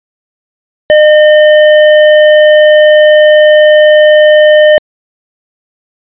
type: tone with tanh clipping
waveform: sine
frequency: 608 Hz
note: D#5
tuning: 40 cents flat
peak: -3 dBFS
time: 0.9-4.78 s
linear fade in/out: 0 ms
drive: 17 dB
effects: resampled to 8000 Hz